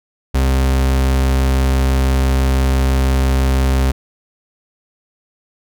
40% pulse tone, 66 Hz, C2, 16 cents sharp, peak -11 dBFS, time 0.34-3.92 s, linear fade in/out 10 ms, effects none

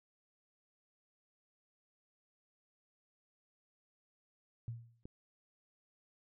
sine tone with exponential decay, 116.54 Hz, A#2, in tune, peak -36 dBFS, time 4.68-5.03 s, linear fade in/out 0 ms, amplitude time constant 74 ms
click, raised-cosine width 3 ms, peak -35 dBFS, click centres 5.055 s
effects none

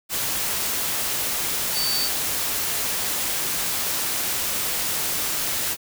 sine tone in noise, 4563 Hz, C#8, 49 cents sharp, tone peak -23 dBFS, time 1.73-2.1 s, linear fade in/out 50 ms, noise white, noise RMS -25 dBFS, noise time 0.09-5.77 s, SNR -1 dB, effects none

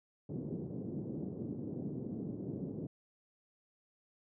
pink band-pass noise, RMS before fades -41 dBFS, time 0.29-2.87 s, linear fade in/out 5 ms, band 130 to 390 Hz, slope 24 dB/octave, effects none

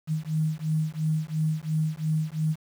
sine beating tone pair, 155 / 157.9 Hz, D#3 / D#3, -6 / +26 cents, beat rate 2.9 Hz, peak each -27 dBFS, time 0.07-2.56 s, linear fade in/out 50 ms, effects 8-bit

